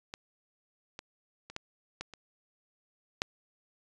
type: clicks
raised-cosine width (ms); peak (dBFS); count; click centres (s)
0.2; -22 / -24 / -28 / -19 / -20 / -29 / -11; 7; 0.139 / 0.991 / 1.5 / 1.564 / 2.01 / 2.137 / 3.219
effects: resampled to 22050 Hz